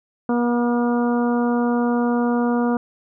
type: harmonic tone with a mistuned harmonic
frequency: 240 Hz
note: B3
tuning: 49 cents flat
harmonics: 1 / 2 / 3 / 4 / 5 / 6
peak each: -18 / -24 / -28 / -30 / -32 / -34 dBFS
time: 0.29-2.77 s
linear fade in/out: 2 ms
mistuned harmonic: 6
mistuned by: -16 cents
effects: none